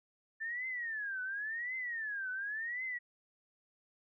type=tone with vibrato; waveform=sine; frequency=1760 Hz; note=A6; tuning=in tune; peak=-36 dBFS; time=0.4-2.99 s; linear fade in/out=20 ms; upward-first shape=triangle; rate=0.92 Hz; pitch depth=290 cents each way; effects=none